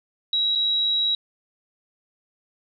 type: tone with dropouts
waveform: sine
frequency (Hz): 3865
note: B7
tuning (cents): -38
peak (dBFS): -19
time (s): 0.33-1.15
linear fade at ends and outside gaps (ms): 2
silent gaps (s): 0.552-0.556
effects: none